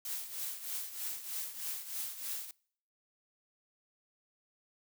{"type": "noise with tremolo", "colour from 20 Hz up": "blue", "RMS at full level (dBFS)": -37, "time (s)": [0.05, 2.51], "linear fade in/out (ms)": 2, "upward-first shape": "triangle", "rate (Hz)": 3.2, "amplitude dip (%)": 75, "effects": ["noise-tail reverb RT60 0.6 s tail -25 dB re dry"]}